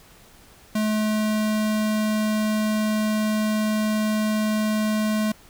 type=tone; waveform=square; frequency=214.7 Hz; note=A3; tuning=42 cents flat; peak=-21 dBFS; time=0.75-5.32 s; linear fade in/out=5 ms; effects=pink hiss -51 dBFS RMS until 5.49 s